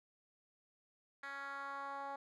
10% pulse tone with band-pass filter sweep, 277.9 Hz, C#4, 4 cents sharp, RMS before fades -45 dBFS, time 1.23-2.16 s, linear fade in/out 5 ms, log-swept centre 1800 to 820 Hz, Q 2.2, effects none

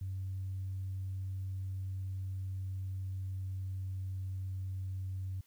sine tone with pitch glide, 95 to 94.34 Hz, F#2 to F#2, +46 to +34 cents, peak -35 dBFS, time 0.01-5.41 s, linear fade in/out 5 ms, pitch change -12 cents, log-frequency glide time 1.62-4.85 s, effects tanh soft clip ceiling -31 dBFS + white hiss -70 dBFS RMS until 5.46 s

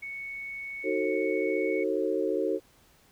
sine tone, 2217 Hz, C#7, in tune, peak -35 dBFS, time 0.02-1.84 s, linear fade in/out 10 ms
sine chord, D# diminished seventh, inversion none, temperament just, 311.1 / 373.4 / 448 / 537.6 Hz, D#4 / F#4 / A4 / C5, 0 / +16 / +31 / +47 cents, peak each -32 / -30 / -30 / -32 dBFS, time 0.83-2.6 s, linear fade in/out 50 ms
effects pink hiss -61 dBFS RMS until 3.11 s

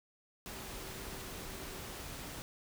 sine tone in noise, 382.1 Hz, G4, 44 cents flat, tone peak -54 dBFS, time 0.51-1.96 s, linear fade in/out 0 ms, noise pink, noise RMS -45 dBFS, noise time 0.46-2.42 s, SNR -12 dB, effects none

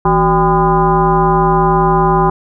sine tone with frequency modulation, 587.3 Hz, D5, in tune, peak -8 dBFS, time 0.05-2.3 s, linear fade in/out 5 ms, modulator 212 Hz, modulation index 2.6, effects none

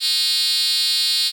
5% pulse tone with high-pass filter, 310 Hz, D#4, 6 cents flat, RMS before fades -19 dBFS, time 0-1.32 s, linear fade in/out 50 ms, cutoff 4300 Hz, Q 5.4, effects none

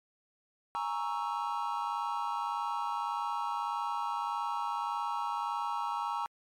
triangle chord, A# half-diminished seventh, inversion third, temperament equal, 830.6 / 932.3 / 1108.7 / 1318.5 Hz, G#5 / A#5 / C#6 / E6, 0 / 0 / 0 / 0 cents, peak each -36 / -33 / -36 / -37 dBFS, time 0.75-6.26 s, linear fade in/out 0 ms, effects MP3 96 kbps

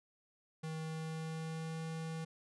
square tone with pitch glide, 159 to 161.5 Hz, D#3 to E3, +38 to -35 cents, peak -40 dBFS, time 0.63-2.25 s, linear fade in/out 10 ms, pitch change +27 cents, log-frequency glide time 0.78-1.83 s, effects resampled to 24000 Hz

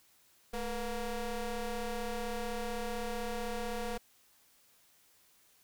25% pulse ring-modulated tone, 233.1 Hz, A#3, in tune, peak -28 dBFS, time 0.53-3.98 s, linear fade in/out 10 ms, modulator 251 Hz, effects white hiss -66 dBFS RMS until 5.63 s

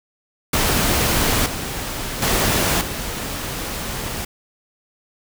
pink noise with level steps, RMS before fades -18 / -27 / -18 / -27 dBFS, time 0.53-4.25 s, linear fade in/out 5 ms, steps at 1.46 / 2.22 / 2.81 s, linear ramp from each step 2 ms, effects none

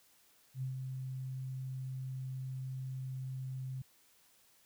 sine tone with ADSR envelope, 130.81 Hz, C3, in tune, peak -34 dBFS, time 0.54-3.82 s, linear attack 81 ms, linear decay 120 ms, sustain -4 dB, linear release 6 ms, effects white hiss -67 dBFS RMS until 4.65 s

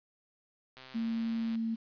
click train, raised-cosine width 0.2 ms, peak -32 dBFS, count 103, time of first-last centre 0.77-1.555 s, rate 130 Hz
sine tone with pitch glide, 227.8 to 226.2 Hz, A#3 to A3, -40 to +48 cents, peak -30 dBFS, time 0.94-1.76 s, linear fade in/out 20 ms, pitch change -12 cents, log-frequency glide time 1.38-1.59 s
effects resampled to 11025 Hz + 10-bit

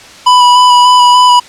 square tone with vibrato, 987.8 Hz, B5, in tune, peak -3 dBFS, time 0.26-1.4 s, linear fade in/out 10 ms, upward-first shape square, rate 3.4 Hz, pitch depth 13 cents each way, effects white hiss -33 dBFS RMS until 1.48 s + low-pass 6000 Hz 12 dB/octave

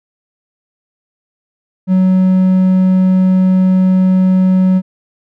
triangle tone, 186.3 Hz, F#3, 12 cents sharp, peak -5 dBFS, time 1.87-4.82 s, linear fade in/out 50 ms, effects none

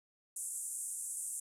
white band-pass noise, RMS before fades -41 dBFS, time 0.36-1.4 s, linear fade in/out 5 ms, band 7800 to 10000 Hz, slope 48 dB/octave, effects none

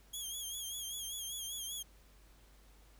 15% pulse tone with vibrato, 3274 Hz, G#7, 25 cents flat, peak -33 dBFS, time 0.13-1.83 s, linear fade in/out 10 ms, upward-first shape sine, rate 5.1 Hz, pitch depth 68 cents each way, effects added 50 Hz sine -60 dBFS peak until 2.99 s + pink hiss -66 dBFS RMS until 2.99 s

